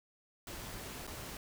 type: noise with dropouts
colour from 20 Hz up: pink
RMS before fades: -45 dBFS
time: 0.47-1.37 s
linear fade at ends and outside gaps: 1 ms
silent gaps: 1.068-1.075 s
effects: none